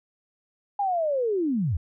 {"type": "linear sweep", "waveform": "sine", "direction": "down", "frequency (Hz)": [825, 68], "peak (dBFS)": -22, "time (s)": [0.79, 1.77], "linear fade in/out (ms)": 5, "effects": []}